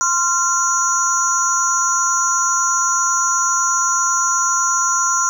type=tone cluster; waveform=sine; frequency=1045 / 1382 / 5910 / 6700 Hz; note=C6 / F6 / F#8 / G#8; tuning=-2 / -19 / -3 / +14 cents; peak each=-20 dBFS; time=0.01-5.29 s; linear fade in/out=0 ms; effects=7-bit